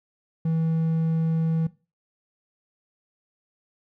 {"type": "tone", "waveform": "triangle", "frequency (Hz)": 162.2, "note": "E3", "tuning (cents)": -28, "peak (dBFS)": -19, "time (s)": [0.45, 1.67], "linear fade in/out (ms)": 5, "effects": ["noise-tail reverb RT60 0.3 s tail -18 dB re dry"]}